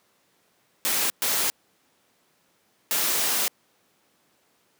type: noise bursts at uneven times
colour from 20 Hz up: white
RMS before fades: -24 dBFS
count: 3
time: 0.85-1.1 / 1.22-1.5 / 2.91-3.48 s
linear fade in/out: 0 ms
effects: pink hiss -65 dBFS RMS until 4.79 s + high-pass 200 Hz 12 dB/octave